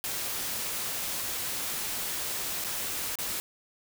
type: noise with dropouts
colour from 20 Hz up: white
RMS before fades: -33 dBFS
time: 0.04-3.4 s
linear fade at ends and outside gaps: 0 ms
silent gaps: 2.64-2.646 / 3.155-3.187 s
effects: none